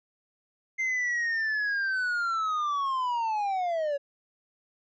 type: linear sweep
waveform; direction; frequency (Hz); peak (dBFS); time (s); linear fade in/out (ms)
triangle; down; 2093 to 554.4; -24; 0.78-3.98; 20
effects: resampled to 16000 Hz